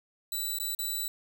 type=tone with dropouts; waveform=5% pulse; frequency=3956 Hz; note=B7; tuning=2 cents sharp; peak=-23 dBFS; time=0.32-1.08 s; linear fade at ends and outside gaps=2 ms; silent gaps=0.586-0.599 / 0.749-0.789 s; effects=none